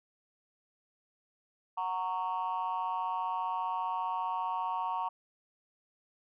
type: chord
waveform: sine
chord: F# major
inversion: none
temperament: just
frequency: 740 / 925 / 1110 Hz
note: F#5 / A#5 / C#6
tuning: 0 / -14 / +2 cents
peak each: -36 / -32 / -35 dBFS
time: 1.77-5.09 s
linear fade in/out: 10 ms
effects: tanh soft clip ceiling -25 dBFS